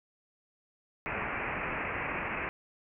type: low-pass noise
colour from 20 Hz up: white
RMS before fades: -35 dBFS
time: 1.06-2.49 s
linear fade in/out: 0 ms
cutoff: 2600 Hz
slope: 96 dB/octave
effects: none